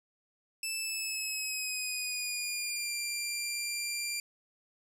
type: tone with pitch glide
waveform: 15% pulse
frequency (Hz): 2637 to 2377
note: E7 to D7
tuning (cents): 0 to +20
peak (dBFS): -26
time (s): 0.63-4.2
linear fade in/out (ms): 2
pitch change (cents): -180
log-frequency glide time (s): 0.79-2.93
effects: none